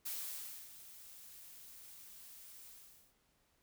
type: noise with ADSR envelope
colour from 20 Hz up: blue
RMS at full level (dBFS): -41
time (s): 0.05-3.15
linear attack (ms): 12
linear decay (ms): 620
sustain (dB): -14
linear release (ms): 480
effects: pink hiss -75 dBFS RMS until 3.62 s